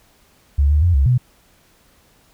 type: tone with pitch steps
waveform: sine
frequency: 70.9 / 74.4 / 87.4 / 68.4 / 124.9 Hz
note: C#2 / D2 / F2 / C#2 / B2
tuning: +40 / +23 / +2 / -23 / +20 cents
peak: -11 dBFS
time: 0.58-1.18 s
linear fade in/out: 10 ms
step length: 120 ms
effects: pink hiss -55 dBFS RMS until 2.33 s